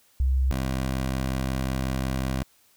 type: tone pair in turn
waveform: sine / 15% pulse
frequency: 65.5 / 65.5 Hz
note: C2 / C2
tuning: +2 / +2 cents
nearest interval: unison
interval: 0 cents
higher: neither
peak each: -19 dBFS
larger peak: neither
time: 0.2-0.51 / 0.51-2.43 s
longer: second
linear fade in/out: 0 ms
effects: white hiss -61 dBFS RMS until 2.76 s